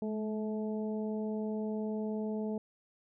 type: harmonic tone with a mistuned harmonic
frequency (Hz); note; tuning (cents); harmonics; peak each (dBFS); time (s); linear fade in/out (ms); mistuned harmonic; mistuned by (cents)
216.3; A3; -29; 1 / 2 / 3 / 4; -34 / -38 / -44 / -50; 0.02-2.58; 2; 1; -23
effects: none